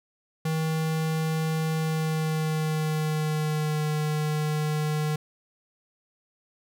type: tone with pitch glide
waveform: square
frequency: 158.9 to 152.43 Hz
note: D#3 to D#3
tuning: +37 to -35 cents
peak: -25 dBFS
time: 0.45-5.16 s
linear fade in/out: 5 ms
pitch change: -72 cents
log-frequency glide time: 1.77-3.86 s
effects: none